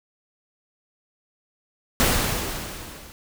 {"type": "noise with level ramp", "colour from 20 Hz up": "pink", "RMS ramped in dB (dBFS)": [-18, -44], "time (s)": [2, 3.12], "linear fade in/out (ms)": 0, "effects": []}